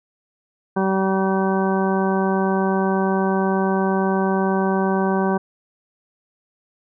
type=harmonic tone; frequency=191.6 Hz; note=G3; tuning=39 cents flat; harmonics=1 / 2 / 3 / 4 / 5 / 6 / 8; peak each=-20 / -22 / -28 / -26 / -27 / -31 / -31 dBFS; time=0.76-5.38 s; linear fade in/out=10 ms; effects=none